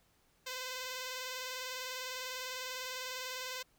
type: tone with vibrato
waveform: 5% pulse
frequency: 511 Hz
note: C5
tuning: 41 cents flat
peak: -28 dBFS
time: 0.46-3.63 s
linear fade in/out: 10 ms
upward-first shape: triangle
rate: 20 Hz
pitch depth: 50 cents each way
effects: pink hiss -71 dBFS RMS until 3.78 s

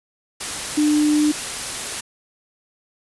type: tone in noise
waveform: sine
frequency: 299.7 Hz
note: D4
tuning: 35 cents sharp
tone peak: -14 dBFS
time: 0.77-1.32 s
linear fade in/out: 10 ms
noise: white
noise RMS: -27 dBFS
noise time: 0.4-2.01 s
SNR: +10 dB
effects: resampled to 24000 Hz

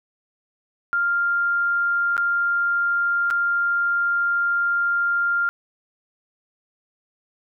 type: tone with dropouts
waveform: sine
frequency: 1396.9 Hz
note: F6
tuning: in tune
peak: -18 dBFS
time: 0.93-5.49 s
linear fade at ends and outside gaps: 0 ms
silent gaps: 2.167-2.178 / 3.303-3.309 s
effects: none

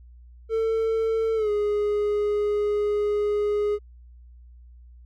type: tone with pitch glide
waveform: triangle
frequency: 447.7 to 415.3 Hz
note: A4 to G#4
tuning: +30 to 0 cents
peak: -19 dBFS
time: 0.49-3.79 s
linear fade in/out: 50 ms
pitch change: -130 cents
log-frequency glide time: 1.35-1.5 s
effects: added 60 Hz sine -45 dBFS peak until 5.05 s

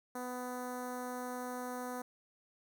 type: tone with notch filter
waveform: 10% pulse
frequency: 249.3 Hz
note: B3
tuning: 16 cents sharp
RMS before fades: -41 dBFS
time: 0.15-2.02 s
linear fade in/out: 5 ms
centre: 3200 Hz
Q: 0.5
effects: none

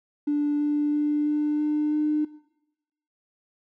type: tone with pitch steps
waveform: triangle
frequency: 292.9 / 294.8 / 296.6 / 298.5 / 300.4 / 302.4 Hz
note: D4 / D4 / D4 / D4 / D4 / D#4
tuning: -5 / +7 / +17 / +28 / +39 / -49 cents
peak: -17 dBFS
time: 0.27-2.25 s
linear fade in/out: 10 ms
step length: 330 ms
effects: noise-tail reverb RT60 0.9 s tail -23 dB re dry + tanh soft clip ceiling -19 dBFS

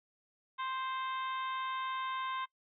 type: harmonic tone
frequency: 523.3 Hz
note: C5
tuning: in tune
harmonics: 2 / 3 / 4 / 5 / 6 / 7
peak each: -36 / -45 / -47 / -52 / -50 / -49 dBFS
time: 0.58-2.46 s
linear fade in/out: 20 ms
effects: noise-tail reverb RT60 0.1 s tail -20 dB re dry

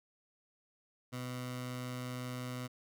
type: tone with notch filter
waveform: 15% pulse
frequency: 125.4 Hz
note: B2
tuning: 27 cents sharp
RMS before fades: -41 dBFS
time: 1.12-2.68 s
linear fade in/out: 20 ms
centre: 400 Hz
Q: 1.9
effects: none

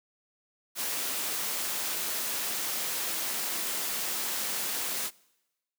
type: noise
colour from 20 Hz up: white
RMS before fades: -32 dBFS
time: 0.75-5.11 s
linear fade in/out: 50 ms
effects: noise-tail reverb RT60 1.0 s tail -24 dB re dry + high-pass 200 Hz 12 dB/octave

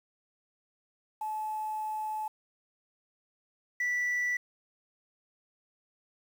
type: tone pair in turn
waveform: sine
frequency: 862 / 1964.4 Hz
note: A5 / B6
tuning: -36 / -10 cents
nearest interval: octave + major second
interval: 1426 cents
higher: second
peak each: -31 / -25 dBFS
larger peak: second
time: 1.21-2.28 / 3.8-4.37 s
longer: first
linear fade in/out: 5 ms
effects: tanh soft clip ceiling -26 dBFS + 9-bit

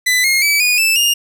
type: tone with pitch steps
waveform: sawtooth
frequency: 2000 / 2144 / 2297 / 2462 / 2639 / 2828 Hz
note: B6 / C7 / D7 / D#7 / E7 / F7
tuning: +21 / +42 / -39 / -19 / +1 / +21 cents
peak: -8 dBFS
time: 0.06-1.14 s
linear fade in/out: 10 ms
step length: 180 ms
effects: none

